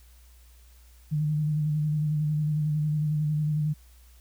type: tone with vibrato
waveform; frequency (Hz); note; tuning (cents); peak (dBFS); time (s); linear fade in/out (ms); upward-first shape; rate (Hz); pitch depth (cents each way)
sine; 151.5; D#3; -46; -23; 1.11-3.74; 20; square; 11; 24
effects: added 60 Hz sine -51 dBFS peak until 4.2 s + white hiss -61 dBFS RMS until 4.2 s